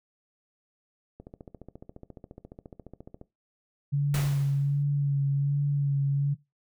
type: click train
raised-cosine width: 2 ms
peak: -30 dBFS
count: 30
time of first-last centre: 1.2-3.214 s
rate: 14.4 Hz
type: tone with vibrato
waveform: sine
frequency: 141.3 Hz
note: C#3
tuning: 34 cents sharp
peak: -22 dBFS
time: 3.92-6.35 s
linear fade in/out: 20 ms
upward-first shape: sine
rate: 1.3 Hz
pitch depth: 24 cents each way
type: noise with exponential decay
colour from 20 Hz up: pink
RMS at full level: -32 dBFS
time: 4.14-4.83 s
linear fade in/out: 2 ms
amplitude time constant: 150 ms
effects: noise-tail reverb RT60 0.2 s tail -18 dB re dry

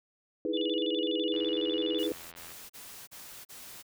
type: chord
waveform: sine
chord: E major seventh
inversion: third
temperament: equal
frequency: 311.1 / 329.6 / 415.3 / 493.9 Hz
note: D#4 / E4 / G#4 / B4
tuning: 0 / 0 / 0 / 0 cents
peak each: -34 dBFS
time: 0.45-2.12 s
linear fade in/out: 2 ms
type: tone with vibrato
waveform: sine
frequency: 3179 Hz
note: G7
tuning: 24 cents sharp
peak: -34 dBFS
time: 0.53-2.07 s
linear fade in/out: 10 ms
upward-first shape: square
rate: 12 Hz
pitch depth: 160 cents each way
type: click train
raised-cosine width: 0.3 ms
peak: -33 dBFS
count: 100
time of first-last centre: 1.34-2.517 s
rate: 84.1 Hz
type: noise bursts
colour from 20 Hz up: white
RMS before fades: -47 dBFS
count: 5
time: 1.98-3.828 s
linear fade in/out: 20 ms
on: 340 ms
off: 37 ms
effects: none

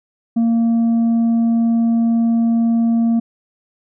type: tone with tanh clipping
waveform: sine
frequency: 230.5 Hz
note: A#3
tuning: 19 cents flat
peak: -13 dBFS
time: 0.36-3.2 s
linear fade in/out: 10 ms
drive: 3 dB
effects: none

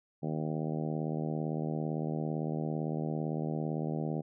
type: harmonic tone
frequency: 77.78 Hz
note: D#2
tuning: in tune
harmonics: 2 / 3 / 4 / 5 / 6 / 7 / 8 / 9 / 10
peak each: -34 / -38 / -40 / -42 / -44 / -45 / -46 / -47 / -48 dBFS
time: 0.22-4.22 s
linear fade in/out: 20 ms
effects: none

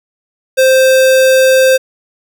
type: tone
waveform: square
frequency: 523.3 Hz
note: C5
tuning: in tune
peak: -6 dBFS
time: 0.57-1.78 s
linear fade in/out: 20 ms
effects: 8-bit

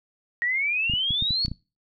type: exponential sweep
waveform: sine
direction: up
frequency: 1877 to 4473 Hz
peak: -22 dBFS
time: 0.42-1.46 s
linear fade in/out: 0 ms
type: clicks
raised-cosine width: 5 ms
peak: -19 dBFS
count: 8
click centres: 0.898 / 0.937 / 1.107 / 1.224 / 1.307 / 1.45 / 1.482 / 1.516 s
effects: noise-tail reverb RT60 0.3 s tail -22 dB re dry

